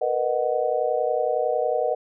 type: chord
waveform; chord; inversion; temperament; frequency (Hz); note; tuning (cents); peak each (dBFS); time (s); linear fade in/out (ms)
sine; B major seventh; third; just; 463 / 493.9 / 617.4 / 740.8; A#4 / B4 / D#5 / F#5; -12 / 0 / -14 / +2; -28 / -25 / -25 / -27; 0.01-1.95; 10
effects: none